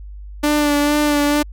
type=tone with vibrato; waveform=sawtooth; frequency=293.7 Hz; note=D4; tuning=in tune; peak=-10 dBFS; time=0.43-1.43 s; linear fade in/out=10 ms; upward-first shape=sine; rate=2.2 Hz; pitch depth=25 cents each way; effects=added 50 Hz sine -31 dBFS peak until 1.52 s